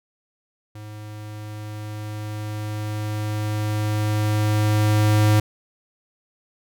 square tone with level ramp, 106.2 Hz, G#2, 39 cents sharp, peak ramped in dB -36 to -14 dBFS, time 0.75-5.4 s, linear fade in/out 5 ms, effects none

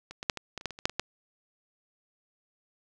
clicks, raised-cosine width 0.2 ms, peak -25 / -20 / -7 / -19 / -19 / -28 / -13 / -24 / -27 / -6 / -23 / -11 dBFS, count 12, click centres 0.11 / 0.229 / 0.298 / 0.373 / 0.577 / 0.611 / 0.657 / 0.707 / 0.789 / 0.855 / 0.896 / 0.996 s, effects none

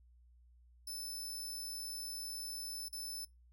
20% pulse tone with dropouts, 5274 Hz, E8, in tune, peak -36 dBFS, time 0.87-3.25 s, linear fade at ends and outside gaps 5 ms, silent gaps 2.885-2.927 s, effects noise-tail reverb RT60 0.2 s tail -22 dB re dry + added 60 Hz sine -61 dBFS peak until 3.52 s

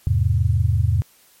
sine chord, E augmented, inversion none, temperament just, 82.41 / 103.01 / 128.76 Hz, E2 / G#2 / B#2, 0 / -14 / -27 cents, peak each -19 / -18 / -22 dBFS, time 0.07-1.02 s, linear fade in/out 0 ms, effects white hiss -54 dBFS RMS until 1.4 s + MP3 64 kbps

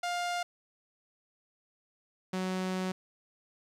sawtooth tone pair in turn, 704 / 185.99 Hz, F5 / F#3, +14 / +9 cents, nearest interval octave + major seventh, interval 2305 cents, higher first, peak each -27 dBFS, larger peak neither, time 0.03-0.43 / 2.33-2.92 s, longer second, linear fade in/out 5 ms, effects low-pass 8000 Hz 12 dB/octave + 11-bit

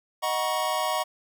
square chord, D# minor seventh, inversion none, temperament equal with one note detuned, 622.3 / 740 / 956.3 / 1108.7 Hz, D#5 / F#5 / A#5 / C#6, 0 / 0 / +44 / 0 cents, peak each -31 dBFS, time 0.22-1.04 s, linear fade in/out 20 ms, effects none

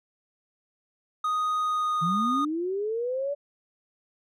triangle tone with pitch glide, 1244.5 to 1231.6 Hz, D#6 to D#6, 0 to -18 cents, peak -22 dBFS, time 1.24-2.45 s, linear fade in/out 5 ms, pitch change -18 cents, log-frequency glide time 1.6-2.13 s
sine linear sweep, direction up, 155.6 to 581 Hz, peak -26 dBFS, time 2.01-3.35 s, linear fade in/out 20 ms
effects none

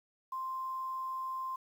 sine tone with quantisation, 1046.5 Hz, C6, in tune, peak -35 dBFS, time 0.32-1.56 s, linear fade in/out 5 ms, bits 10, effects none

